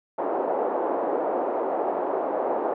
white band-pass noise, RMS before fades -26 dBFS, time 0.18-2.74 s, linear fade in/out 5 ms, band 340 to 780 Hz, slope 24 dB/octave, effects none

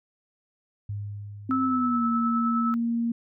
sine tone with exponential decay, 102.5 Hz, G#2, 22 cents flat, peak -28 dBFS, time 0.89-2.87 s, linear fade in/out 5 ms, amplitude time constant 430 ms
sine tone with pitch glide, 261.6 to 233.1 Hz, C4 to A#3, 0 to 0 cents, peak -23 dBFS, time 1.49-3.12 s, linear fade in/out 5 ms, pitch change -200 cents, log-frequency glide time 1.65-2.05 s
sine tone with tremolo, 1306 Hz, E6, 17 cents flat, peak -24 dBFS, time 1.51-2.74 s, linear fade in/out 0 ms, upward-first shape triangle, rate 9.6 Hz, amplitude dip 35%
effects none

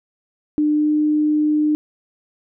sine tone with pitch glide, 300.4 to 302.3 Hz, D4 to D#4, +39 to -50 cents, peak -14 dBFS, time 0.58-1.75 s, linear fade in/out 0 ms, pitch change +11 cents, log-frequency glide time 0.77-0.91 s, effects none

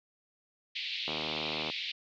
white band-pass noise, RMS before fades -37 dBFS, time 0.75-1.92 s, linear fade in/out 10 ms, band 2200 to 4200 Hz, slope 48 dB/octave
click train, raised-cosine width 1 ms, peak -23 dBFS, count 49, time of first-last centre 1.08-1.699 s, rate 77.5 Hz
effects high-pass 150 Hz 12 dB/octave

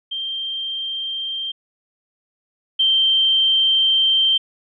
sine tone pair in turn, 3164 / 3137 Hz, G7 / G7, +15 / +1 cents, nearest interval unison, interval 14 cents, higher first, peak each -23 / -13 dBFS, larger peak second, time 0.11-1.52 / 2.79-4.38 s, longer second, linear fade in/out 10 ms, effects none

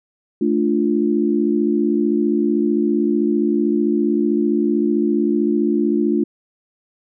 sine chord, D minor, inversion second, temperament equal, 220 / 293.7 / 349.2 Hz, A3 / D4 / F4, 0 / 0 / 0 cents, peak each -19 dBFS, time 0.41-6.24 s, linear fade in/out 5 ms, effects none

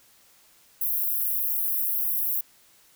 pink high-pass noise, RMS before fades -26 dBFS, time 0.81-2.41 s, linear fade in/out 5 ms, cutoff 12000 Hz, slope 48 dB/octave, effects white hiss -58 dBFS RMS until 2.95 s

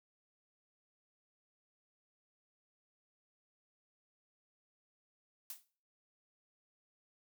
blue noise with exponential decay, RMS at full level -41 dBFS, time 5.5-5.65 s, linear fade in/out 2 ms, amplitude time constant 32 ms, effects noise-tail reverb RT60 0.4 s tail -17 dB re dry

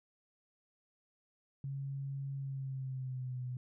sine tone with pitch glide, 137.6 to 125.45 Hz, C#3 to B2, -12 to +28 cents, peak -37 dBFS, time 1.64-3.57 s, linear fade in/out 2 ms, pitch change -160 cents, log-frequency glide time 2.36-3.45 s, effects none

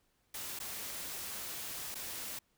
white noise with dropouts, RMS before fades -42 dBFS, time 0.34-2.39 s, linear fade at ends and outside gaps 5 ms, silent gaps 0.59-0.6 / 1.945-1.953 s, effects pink hiss -75 dBFS RMS until 2.57 s

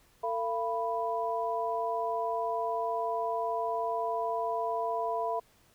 sine tone cluster, 450.5 / 684 / 987 Hz, A4 / F5 / B5, +41 / -36 / -1 cents, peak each -35 / -32 / -33 dBFS, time 0.23-5.4 s, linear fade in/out 10 ms, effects pink hiss -64 dBFS RMS until 5.74 s

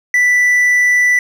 triangle tone, 1975.5 Hz, B6, in tune, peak -7 dBFS, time 0.14-1.19 s, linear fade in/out 2 ms, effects none

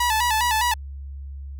sawtooth tone with vibrato, 920 Hz, A#5, 23 cents flat, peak -15 dBFS, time 0-0.74 s, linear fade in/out 5 ms, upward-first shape square, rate 4.9 Hz, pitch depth 92 cents each way, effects added 69 Hz sine -32 dBFS peak until 1.59 s

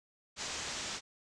white low-pass noise, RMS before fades -40 dBFS, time 0.36-1.01 s, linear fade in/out 50 ms, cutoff 7500 Hz, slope 48 dB/octave, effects none

